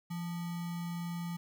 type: tone with sample-and-hold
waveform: sine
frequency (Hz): 171.1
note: F3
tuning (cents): -35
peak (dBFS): -35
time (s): 0.1-1.37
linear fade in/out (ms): 10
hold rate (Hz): 1050
effects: none